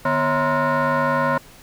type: tone with frequency modulation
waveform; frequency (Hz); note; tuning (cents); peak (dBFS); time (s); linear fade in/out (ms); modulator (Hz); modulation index
sine; 246.9; B3; 0; -15; 0.05-1.38; 5; 398; 3.2
effects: tanh soft clip ceiling -14 dBFS + pink hiss -46 dBFS RMS until 1.62 s